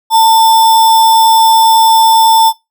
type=tone with sample-and-hold; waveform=sine; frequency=896 Hz; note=A5; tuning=31 cents sharp; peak=-3 dBFS; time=0.1-2.53 s; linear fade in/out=50 ms; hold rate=4410 Hz; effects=noise-tail reverb RT60 0.2 s tail -20 dB re dry